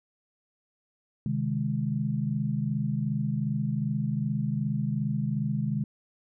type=chord; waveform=sine; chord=Ab major; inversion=first; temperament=equal with one note detuned; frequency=130.81 / 153.42 / 207.7 Hz; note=C3 / Eb3 / Ab3; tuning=0 / -24 / 0 cents; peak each=-30 dBFS; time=1.26-5.84 s; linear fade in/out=2 ms; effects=none